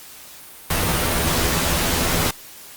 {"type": "noise with comb filter", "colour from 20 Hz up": "pink", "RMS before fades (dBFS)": -20, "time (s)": [0.7, 2.31], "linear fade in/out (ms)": 5, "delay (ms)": 12, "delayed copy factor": 0.6, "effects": ["white hiss -41 dBFS RMS until 2.76 s", "Opus 48 kbps"]}